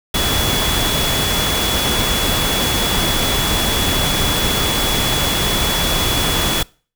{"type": "tone in noise", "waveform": "sine", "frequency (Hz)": 3393, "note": "G#7", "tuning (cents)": 36, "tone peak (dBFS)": -21, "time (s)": [0.14, 6.63], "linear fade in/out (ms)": 5, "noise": "pink", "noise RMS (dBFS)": -18, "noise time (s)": [0.14, 6.63], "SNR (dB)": -6, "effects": ["noise-tail reverb RT60 0.4 s tail -24 dB re dry"]}